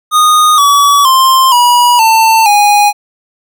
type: tone with pitch steps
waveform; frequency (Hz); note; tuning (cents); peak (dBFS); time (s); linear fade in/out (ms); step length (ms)
square; 1235 / 1139.1 / 1050.6 / 969 / 893.7 / 824.3; D#6 / C#6 / C6 / B5 / A5 / G#5; -13 / +47 / +7 / -33 / +27 / -13; -5; 0.11-2.93; 50; 470
effects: none